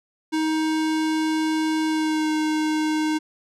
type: tone with pitch glide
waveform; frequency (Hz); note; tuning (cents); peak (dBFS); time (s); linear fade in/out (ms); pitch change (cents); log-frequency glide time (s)
square; 314.6 to 309.7; D#4 to D#4; +19 to -8; -21; 0.32-3.19; 20; -27; 1.87-2.31
effects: low-pass 8000 Hz 12 dB/octave